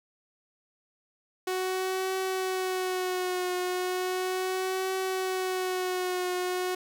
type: tone with vibrato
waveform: sawtooth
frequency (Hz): 370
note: F#4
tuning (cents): 0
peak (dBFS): -24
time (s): 1.47-6.75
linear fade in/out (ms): 5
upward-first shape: triangle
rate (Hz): 0.36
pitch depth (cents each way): 40
effects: 10-bit